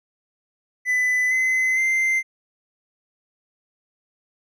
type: tone with pitch steps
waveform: triangle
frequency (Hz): 2000 / 2041 / 2083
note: B6 / C7 / C7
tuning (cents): +21 / -44 / -8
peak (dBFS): -16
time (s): 0.85-2.23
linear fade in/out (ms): 50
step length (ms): 460
effects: none